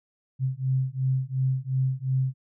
sine beating tone pair, 130 / 132.8 Hz, C3 / C3, -11 / +26 cents, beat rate 2.8 Hz, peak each -26 / -26 dBFS, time 0.39-2.34 s, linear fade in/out 50 ms, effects none

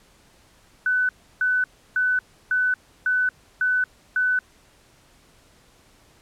sine tone bursts, 1500 Hz, F#6, 23 cents sharp, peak -18 dBFS, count 7, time 0.86-4.39 s, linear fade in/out 2 ms, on 230 ms, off 320 ms, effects pink hiss -56 dBFS RMS until 6.21 s + low-pass 11000 Hz 12 dB/octave

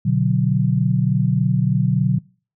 sine chord, B minor, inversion none, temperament equal, 123.47 / 146.83 / 185 Hz, B2 / D3 / F#3, 0 / 0 / 0 cents, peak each -19 dBFS, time 0.05-2.19 s, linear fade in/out 10 ms, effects noise-tail reverb RT60 0.4 s tail -24 dB re dry

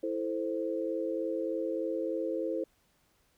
sine chord, A minor, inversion second, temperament equal, 329.6 / 440 / 523.3 Hz, E4 / A4 / C5, 0 / 0 / 0 cents, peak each -34 / -36 / -34 dBFS, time 0.03-2.64 s, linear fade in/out 5 ms, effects pink hiss -70 dBFS RMS until 3.37 s

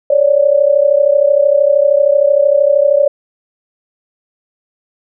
sine tone pair together, 554.3 / 587.3 Hz, C#5 / D5, 0 / 0 cents, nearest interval minor second, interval 100 cents, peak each -10 dBFS, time 0.1-3.08 s, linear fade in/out 5 ms, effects none

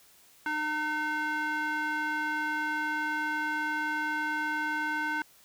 square tone with band-pass filter, 304.7 Hz, D#4, 36 cents flat, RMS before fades -31 dBFS, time 0.46-5.22 s, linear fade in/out 2 ms, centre 1400 Hz, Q 2.8, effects white hiss -59 dBFS RMS until 5.44 s

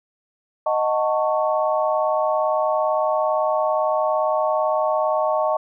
sine chord, D# half-diminished seventh, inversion none, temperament equal with one note detuned, 622.3 / 740 / 889.7 / 1108.7 Hz, D#5 / F#5 / A5 / C#6, 0 / 0 / +19 / 0 cents, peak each -20 / -26 / -25 / -25 dBFS, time 0.66-5.57 s, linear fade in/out 5 ms, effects none

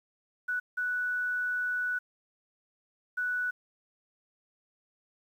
sine tone bursts at uneven times, 1480 Hz, F#6, in tune, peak -28 dBFS, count 3, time 0.48-0.6 / 0.77-1.99 / 3.17-3.51 s, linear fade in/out 10 ms, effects 10-bit

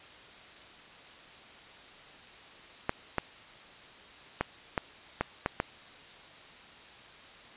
clicks, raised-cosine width 0.5 ms, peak -12 dBFS, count 7, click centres 2.894 / 3.183 / 4.41 / 4.778 / 5.21 / 5.461 / 5.601 s, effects white hiss -51 dBFS RMS until 7.56 s + resampled to 8000 Hz

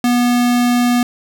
square tone, 243.3 Hz, B3, 26 cents flat, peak -12 dBFS, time 0.04-1.03 s, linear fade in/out 2 ms, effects none

